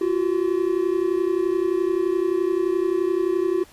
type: tone pair together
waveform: triangle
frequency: 345.1 / 376.7 Hz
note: F4 / F#4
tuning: -21 / +31 cents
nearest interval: major second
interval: 152 cents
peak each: -20 dBFS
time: 0.01-3.64 s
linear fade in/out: 5 ms
effects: pink hiss -50 dBFS RMS until 3.72 s + resampled to 32000 Hz